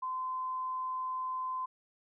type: tone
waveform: sine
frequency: 1029 Hz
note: C6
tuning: 29 cents flat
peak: -33 dBFS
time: 0.02-1.66 s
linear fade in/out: 10 ms
effects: none